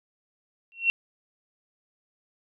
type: tone with exponential growth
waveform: sine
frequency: 2725 Hz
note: F7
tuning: 43 cents flat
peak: -15 dBFS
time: 0.72-0.9 s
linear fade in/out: 0 ms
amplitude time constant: 38 ms
effects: none